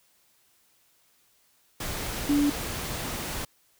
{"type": "tone in noise", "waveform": "sine", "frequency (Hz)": 289, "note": "D4", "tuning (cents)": -28, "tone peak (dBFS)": -20, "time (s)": [2.29, 2.5], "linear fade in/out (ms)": 5, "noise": "pink", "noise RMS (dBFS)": -33, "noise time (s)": [1.8, 3.45], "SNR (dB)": 10, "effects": ["white hiss -65 dBFS RMS until 3.79 s"]}